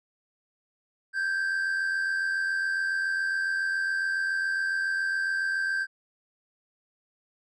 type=tone pair together; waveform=triangle; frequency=1568 / 1655.2 Hz; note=G6 / G#6; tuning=0 / -6 cents; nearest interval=minor second; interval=94 cents; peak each=-24 / -34 dBFS; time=1.13-5.87 s; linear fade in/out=50 ms; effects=resampled to 24000 Hz